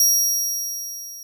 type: tone with level ramp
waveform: sawtooth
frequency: 5660 Hz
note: F8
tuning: 22 cents sharp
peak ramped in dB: -10 to -33 dBFS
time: 0-1.23 s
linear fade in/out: 2 ms
effects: none